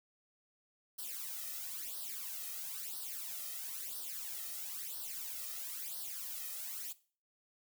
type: noise with flanger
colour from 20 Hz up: blue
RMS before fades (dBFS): -43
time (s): 0.98-6.93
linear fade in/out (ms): 10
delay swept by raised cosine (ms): 0.21 to 1.61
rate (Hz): 1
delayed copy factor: +0.85
effects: noise-tail reverb RT60 0.4 s tail -18 dB re dry